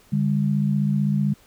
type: tone pair together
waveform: sine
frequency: 145.68 / 201.4 Hz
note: D3 / G3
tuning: -14 / +47 cents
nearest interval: tritone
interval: 561 cents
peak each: -21 dBFS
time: 0.12-1.34 s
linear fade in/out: 10 ms
effects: pink hiss -55 dBFS RMS until 1.46 s